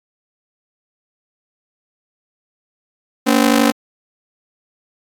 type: ring-modulated tone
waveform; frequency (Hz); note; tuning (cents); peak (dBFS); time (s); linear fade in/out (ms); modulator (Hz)
sawtooth; 258.2; C4; -23; -4; 3.26-3.72; 20; 25.8
effects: AAC 64 kbps